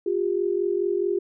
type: tone pair together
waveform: sine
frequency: 355.6 / 400.3 Hz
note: F4 / G4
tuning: +31 / +36 cents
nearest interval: major second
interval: 205 cents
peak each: -24 dBFS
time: 0.06-1.19 s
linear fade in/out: 5 ms
effects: none